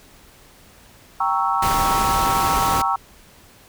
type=chord; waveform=sine; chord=G diminished seventh; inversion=none; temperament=equal; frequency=784 / 932.3 / 1108.7 / 1318.5 Hz; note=G5 / Bb5 / Db6 / Fb6; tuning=0 / 0 / 0 / 0 cents; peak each=-23 dBFS; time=1.2-2.96 s; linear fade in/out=5 ms
type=noise; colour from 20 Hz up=pink; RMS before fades=-24 dBFS; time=1.62-2.82 s; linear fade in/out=5 ms
effects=pink hiss -49 dBFS RMS until 3.68 s